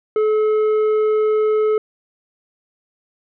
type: tone with tanh clipping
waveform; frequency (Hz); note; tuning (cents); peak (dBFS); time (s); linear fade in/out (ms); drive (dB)
sine; 430; A4; -40; -15; 0.16-1.78; 2; 7
effects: none